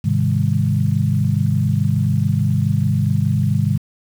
sine chord, Ab major seventh, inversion none, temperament equal with one note detuned, 103.83 / 130.81 / 155.56 / 200.8 Hz, Ab2 / C3 / Eb3 / G3, 0 / 0 / 0 / +42 cents, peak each -19 / -19 / -20 / -22 dBFS, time 0.04-3.78 s, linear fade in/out 10 ms, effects 7-bit

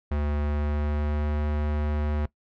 square tone with pitch glide, 73.42 to 74.62 Hz, D2 to D2, 0 to +28 cents, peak -25 dBFS, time 0.11-2.26 s, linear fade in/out 5 ms, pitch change +28 cents, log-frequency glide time 0.36-1.38 s, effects noise-tail reverb RT60 0.1 s tail -20 dB re dry + low-pass 2000 Hz 12 dB/octave

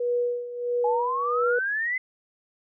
sine tone with tremolo, 484.9 Hz, B4, 32 cents flat, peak -21 dBFS, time 0-1.59 s, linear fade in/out 5 ms, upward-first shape sine, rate 1.5 Hz, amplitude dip 75%
sine exponential sweep, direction up, 830.6 to 2062 Hz, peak -24 dBFS, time 0.84-1.98 s, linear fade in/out 5 ms
effects none

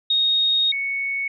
sine tone pair in turn, 3729 / 2217 Hz, A#7 / C#7, 0 / 0 cents, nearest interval major sixth, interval 900 cents, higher first, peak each -16 / -22 dBFS, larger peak first, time 0.1-0.72 / 0.72-1.28 s, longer first, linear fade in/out 5 ms, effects none

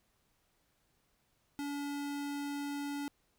square tone, 285.8 Hz, D4, 47 cents flat, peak -37 dBFS, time 1.59-3.08 s, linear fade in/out 0 ms, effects pink hiss -75 dBFS RMS until 3.38 s

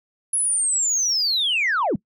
sine linear sweep, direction down, 10548 to 138.1 Hz, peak -17 dBFS, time 0.33-1.96 s, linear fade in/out 5 ms, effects noise-tail reverb RT60 0.1 s tail -24 dB re dry + tanh soft clip ceiling -15 dBFS

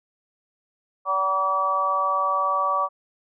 harmonic tone with a mistuned harmonic, 191.3 Hz, G3, 42 cents flat, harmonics 3 / 4 / 5 / 6, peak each -29 / -30 / -29 / -21 dBFS, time 1.05-2.89 s, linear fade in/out 50 ms, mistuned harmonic 4, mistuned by -16 cents, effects none

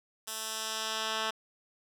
10% pulse tone with band-pass filter sweep, 220 Hz, A3, in tune, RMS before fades -35 dBFS, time 0.27-1.31 s, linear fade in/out 10 ms, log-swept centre 10000 to 2600 Hz, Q 0.76, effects 10-bit

